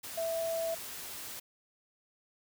sine tone in noise, 659.3 Hz, E5, in tune, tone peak -31 dBFS, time 0.17-0.75 s, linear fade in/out 10 ms, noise white, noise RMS -43 dBFS, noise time 0.03-1.4 s, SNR +9 dB, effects none

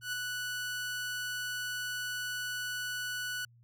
sawtooth tone with ADSR envelope, 1480 Hz, F#6, in tune, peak -28 dBFS, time 0.01-3.45 s, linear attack 120 ms, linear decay 4 ms, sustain -3 dB, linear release 3 ms, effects added 118 Hz sine -58 dBFS peak until 3.63 s

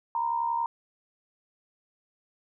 sine tone pair together, 932.3 / 1003.1 Hz, A#5 / B5, 0 / +27 cents, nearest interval minor second, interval 127 cents, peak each -26 / -33 dBFS, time 0.15-0.66 s, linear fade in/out 2 ms, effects none

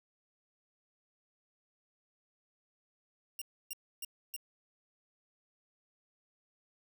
5% pulse tone bursts, 2794 Hz, F7, in tune, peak -29 dBFS, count 4, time 3.39-4.364 s, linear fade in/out 2 ms, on 26 ms, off 290 ms, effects none

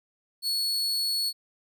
40% pulse tone, 4394 Hz, C#8, 16 cents flat, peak -24 dBFS, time 0.42-1.33 s, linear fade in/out 50 ms, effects none

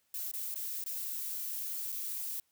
violet noise with dropouts, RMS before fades -38 dBFS, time 0.14-2.4 s, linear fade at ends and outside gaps 2 ms, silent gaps 0.315-0.336 / 0.543-0.557 / 0.84-0.862 / 1.92-1.924 s, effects white hiss -75 dBFS RMS until 2.51 s

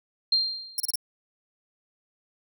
sine tone with exponential decay, 4186 Hz, C8, in tune, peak -17 dBFS, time 0.32-0.92 s, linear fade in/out 5 ms, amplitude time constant 130 ms
5% pulse tone bursts, 5490 Hz, F8, 31 cents flat, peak -18 dBFS, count 4, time 0.78-0.957 s, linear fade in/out 2 ms, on 21 ms, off 31 ms
effects none

